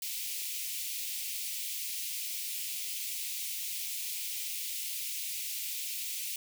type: high-pass noise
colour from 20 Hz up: white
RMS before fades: -37 dBFS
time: 0.02-6.36 s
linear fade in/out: 2 ms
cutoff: 2200 Hz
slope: 48 dB/octave
effects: none